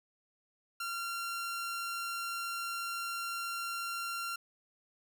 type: tone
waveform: sawtooth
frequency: 1377 Hz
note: F6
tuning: 25 cents flat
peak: -32 dBFS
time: 0.8-4.36 s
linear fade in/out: 5 ms
effects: none